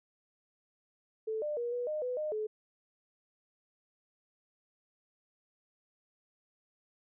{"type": "tone with pitch steps", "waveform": "sine", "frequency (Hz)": [439.1, 598, 477.3, 487.8, 611, 499.1, 611, 429.5], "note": ["A4", "D5", "A#4", "B4", "D#5", "B4", "D#5", "A4"], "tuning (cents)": [-4, 31, 41, -21, -32, 18, -32, -42], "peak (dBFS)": -32, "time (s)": [1.27, 2.47], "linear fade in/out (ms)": 10, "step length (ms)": 150, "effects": []}